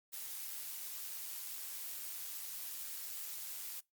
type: noise with amplitude modulation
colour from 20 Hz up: blue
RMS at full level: -42 dBFS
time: 0.12-3.81 s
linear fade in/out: 20 ms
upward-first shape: sine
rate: 100 Hz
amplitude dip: 50%
effects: noise-tail reverb RT60 0.2 s tail -24 dB re dry + Opus 48 kbps